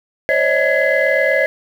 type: tone cluster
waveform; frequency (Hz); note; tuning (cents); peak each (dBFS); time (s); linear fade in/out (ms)
sine; 528 / 568 / 636 / 1676 / 2038; C5 / C#5 / D#5 / G#6 / C7; +16 / +42 / +38 / +15 / -46; -18; 0.29-1.46; 0
effects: tanh soft clip ceiling -5 dBFS + 7-bit